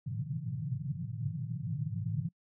white band-pass noise, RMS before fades -36 dBFS, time 0.06-2.29 s, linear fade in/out 10 ms, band 100 to 170 Hz, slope 96 dB/octave, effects noise-tail reverb RT60 0.1 s tail -26 dB re dry

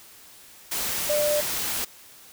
sine tone in noise, 594 Hz, D5, 20 cents sharp, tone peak -21 dBFS, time 1.09-1.41 s, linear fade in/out 10 ms, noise white, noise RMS -28 dBFS, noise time 0.71-1.85 s, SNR +4 dB, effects white hiss -49 dBFS RMS until 2.32 s

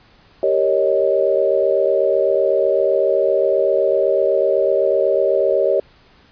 sine chord, Eb dominant seventh, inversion first, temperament equal, 392 / 466.2 / 554.4 / 622.3 Hz, G4 / Bb4 / Db5 / Eb5, 0 / 0 / 0 / 0 cents, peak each -19 / -22 / -17 / -19 dBFS, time 0.43-5.8 s, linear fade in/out 2 ms, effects pink hiss -51 dBFS RMS until 6.31 s + resampled to 11025 Hz

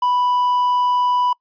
triangle tone, 988 Hz, B5, in tune, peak -13 dBFS, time 0.02-1.33 s, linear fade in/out 5 ms, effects noise-tail reverb RT60 0.1 s tail -25 dB re dry + resampled to 11025 Hz

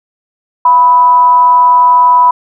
sine tone with frequency modulation, 987.8 Hz, B5, in tune, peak -3 dBFS, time 0.65-2.31 s, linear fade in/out 5 ms, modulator 290 Hz, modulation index 0.21, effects none

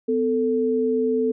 sine tone pair together, 252.5 / 442.9 Hz, B3 / A4, +39 / +11 cents, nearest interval minor seventh, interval 972 cents, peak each -23 / -20 dBFS, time 0.08-1.32 s, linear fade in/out 10 ms, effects none

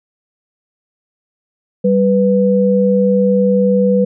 sine tone pair together, 194.54 / 493.9 Hz, G3 / B4, -13 / 0 cents, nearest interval octave + major third, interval 1613 cents, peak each -12 dBFS, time 1.84-4.05 s, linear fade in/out 10 ms, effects none

